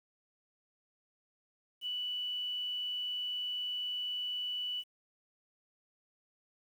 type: tone with quantisation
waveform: sine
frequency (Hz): 2964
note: F#7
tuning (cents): +2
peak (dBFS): -34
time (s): 1.81-4.84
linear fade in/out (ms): 50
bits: 10
effects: none